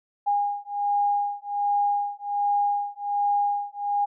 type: beating tone pair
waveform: sine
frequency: 815 / 816.3 Hz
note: G#5 / G#5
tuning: -33 / -30 cents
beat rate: 1.3 Hz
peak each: -25 dBFS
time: 0.26-4.06 s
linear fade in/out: 20 ms
effects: none